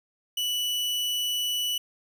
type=tone; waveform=40% pulse; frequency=2960 Hz; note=F#7; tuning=in tune; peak=-25 dBFS; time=0.37-1.78 s; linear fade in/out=5 ms; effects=none